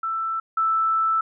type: tone pair in turn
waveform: sine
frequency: 1328 / 1320.6 Hz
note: E6 / E6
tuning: +12 / +3 cents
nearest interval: unison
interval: 9 cents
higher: first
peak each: -23 / -18 dBFS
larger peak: second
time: 0.03-0.4 / 0.57-1.21 s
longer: second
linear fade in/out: 5 ms
effects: none